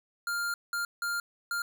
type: tone bursts at uneven times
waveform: square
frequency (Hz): 1400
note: F6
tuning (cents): +4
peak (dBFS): -30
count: 4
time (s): 0.27-0.54 / 0.73-0.85 / 1.02-1.2 / 1.51-1.62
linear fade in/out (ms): 2
effects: none